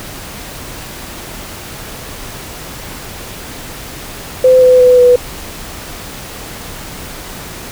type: tone with pitch steps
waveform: sine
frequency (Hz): 512 / 505.5 / 499.2 / 492.8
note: C5 / B4 / B4 / B4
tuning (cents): -38 / +40 / +19 / -4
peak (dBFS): -3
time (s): 4.44-5.16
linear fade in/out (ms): 5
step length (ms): 180
effects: pink hiss -28 dBFS RMS until 7.71 s